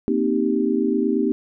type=chord; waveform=sine; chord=C minor seventh; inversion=third; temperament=equal; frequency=233.1 / 261.6 / 311.1 / 392 Hz; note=Bb3 / C4 / Eb4 / G4; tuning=0 / 0 / 0 / 0 cents; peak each=-23 dBFS; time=0.08-1.32 s; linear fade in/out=0 ms; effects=none